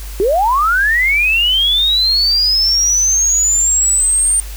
sine linear sweep, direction up, 360 to 8870 Hz, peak -10 dBFS, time 0.2-4.4 s, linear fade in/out 0 ms, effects added 50 Hz sine -25 dBFS peak until 4.56 s + white hiss -35 dBFS RMS until 4.56 s

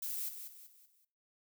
violet noise with echo, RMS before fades -39 dBFS, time 0.02-0.29 s, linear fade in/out 5 ms, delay 190 ms, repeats 4, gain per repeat -8 dB, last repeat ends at 1.05 s, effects noise-tail reverb RT60 0.4 s tail -19 dB re dry

